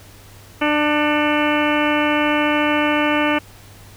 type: harmonic tone with a mistuned harmonic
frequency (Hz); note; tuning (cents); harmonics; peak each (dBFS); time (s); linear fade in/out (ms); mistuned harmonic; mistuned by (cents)
297.7; D4; +24; 1 / 2 / 3 / 4 / 5 / 6 / 7 / 8 / 9 / 10; -19 / -22 / -24 / -25 / -26 / -27 / -27 / -28 / -29 / -29; 0.61-3.39; 10; 7; +79
effects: added 99 Hz sine -44 dBFS peak until 3.96 s + pink hiss -45 dBFS RMS until 3.96 s